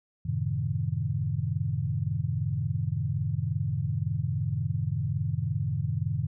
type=chord; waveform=sine; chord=F# diminished seventh; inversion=none; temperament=equal with one note detuned; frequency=92.5 / 110 / 133.56 / 155.56 Hz; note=F#2 / A2 / C3 / Eb3; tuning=0 / 0 / +36 / 0 cents; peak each=-33 / -31 / -31 / -32 dBFS; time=0.25-6.27 s; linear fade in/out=10 ms; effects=none